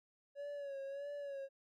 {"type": "tone with vibrato", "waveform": "triangle", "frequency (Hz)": 561, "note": "C#5", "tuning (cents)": 21, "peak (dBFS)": -40, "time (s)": [0.35, 1.49], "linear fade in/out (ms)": 50, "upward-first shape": "sine", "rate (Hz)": 1.6, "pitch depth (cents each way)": 52, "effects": []}